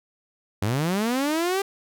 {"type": "linear sweep", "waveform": "sawtooth", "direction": "up", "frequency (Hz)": [92.5, 400], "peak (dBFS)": -18, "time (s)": [0.62, 1.62], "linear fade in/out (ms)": 5, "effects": []}